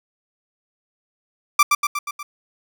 30% pulse tone with echo, 1174.7 Hz, D6, in tune, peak -7 dBFS, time 1.59-1.63 s, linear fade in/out 5 ms, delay 120 ms, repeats 5, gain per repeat -4 dB, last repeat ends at 2.23 s, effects none

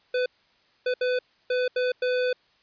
square tone bursts at uneven times, 501 Hz, B4, 25 cents sharp, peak -23 dBFS, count 6, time 0.14-0.26 / 0.86-0.94 / 1.01-1.19 / 1.5-1.68 / 1.76-1.92 / 2.02-2.33 s, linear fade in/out 5 ms, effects white hiss -63 dBFS RMS until 2.62 s + resampled to 11025 Hz

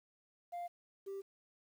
sine tone pair in turn, 698.5 / 392 Hz, F5 / G4, 0 / 0 cents, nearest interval minor seventh, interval 1000 cents, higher first, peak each -37 / -39 dBFS, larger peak first, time 0.52-0.68 / 1.06-1.22 s, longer neither, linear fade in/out 20 ms, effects tanh soft clip ceiling -39 dBFS + 11-bit

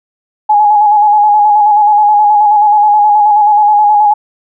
sine tone with vibrato, 837 Hz, G#5, 13 cents sharp, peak -4 dBFS, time 0.49-4.14 s, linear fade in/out 10 ms, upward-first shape square, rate 9.4 Hz, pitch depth 30 cents each way, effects none

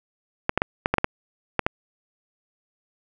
clicks, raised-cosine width 0.5 ms, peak -4 dBFS, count 9, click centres 0.494 / 0.576 / 0.619 / 0.859 / 0.94 / 0.983 / 1.044 / 1.593 / 1.665 s, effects none

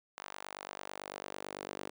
sawtooth tone with high-pass filter sweep, 49 Hz, G1, in tune, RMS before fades -45 dBFS, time 0.17-1.9 s, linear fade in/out 10 ms, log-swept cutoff 950 to 370 Hz, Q 1.2, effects none

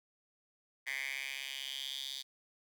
10% pulse tone with high-pass filter sweep, 135.8 Hz, C#3, 35 cents flat, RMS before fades -41 dBFS, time 0.86-2.23 s, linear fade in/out 20 ms, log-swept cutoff 2000 to 3900 Hz, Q 5, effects none

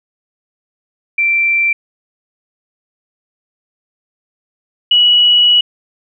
sine tone pair in turn, 2349 / 2929 Hz, D7 / F#7, 0 / -18 cents, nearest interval major third, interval 382 cents, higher second, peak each -10 / -6 dBFS, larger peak second, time 1.18-1.73 / 4.91-5.61 s, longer second, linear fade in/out 5 ms, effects none

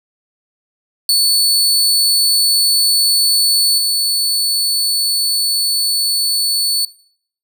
sawtooth tone with level steps, 4451 Hz, C#8, 6 cents sharp, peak -7 / -10 dBFS, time 1.09-6.85 s, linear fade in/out 2 ms, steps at 3.78 s, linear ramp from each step 2 ms, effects noise-tail reverb RT60 0.6 s tail -21 dB re dry

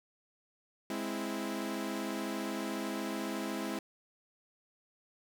sawtooth chord, Ab augmented, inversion none, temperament equal, 207.7 / 261.6 / 329.6 Hz, Ab3 / C4 / E4, 0 / 0 / 0 cents, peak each -35 / -36 / -35 dBFS, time 0.9-3.79 s, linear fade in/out 2 ms, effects none

